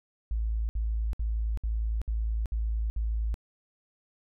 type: tone bursts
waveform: sine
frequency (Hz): 55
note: A1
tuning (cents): 0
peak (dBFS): -26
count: 7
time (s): 0.31-3.342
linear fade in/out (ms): 0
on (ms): 380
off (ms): 62
effects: none